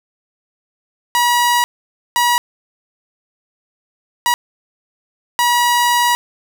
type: tone bursts at uneven times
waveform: sawtooth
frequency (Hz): 964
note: B5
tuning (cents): -42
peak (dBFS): -8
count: 4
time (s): 1.15-1.64 / 2.16-2.38 / 4.26-4.34 / 5.39-6.15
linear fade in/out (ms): 0
effects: none